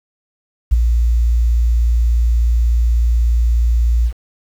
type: tone with ADSR envelope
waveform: sine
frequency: 58.27 Hz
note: A#1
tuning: in tune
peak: -3 dBFS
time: 0.71-4.13 s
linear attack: 21 ms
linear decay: 13 ms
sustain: -7 dB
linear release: 75 ms
effects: tanh soft clip ceiling -3 dBFS + 7-bit